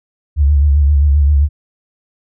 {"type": "tone with vibrato", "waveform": "sine", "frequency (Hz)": 72, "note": "D2", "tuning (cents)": -34, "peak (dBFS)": -7, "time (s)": [0.36, 1.49], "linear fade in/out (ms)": 50, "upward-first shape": "sine", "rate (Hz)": 7.6, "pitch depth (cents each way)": 70, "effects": []}